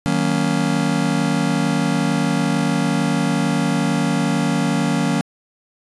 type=chord; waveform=square; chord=D# minor seventh; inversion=none; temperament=just; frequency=155.56 / 186.68 / 233.3 / 280 Hz; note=D#3 / F#3 / A#3 / C#4; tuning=0 / +16 / +2 / +18 cents; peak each=-23 dBFS; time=0.06-5.21 s; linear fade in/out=0 ms; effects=resampled to 24000 Hz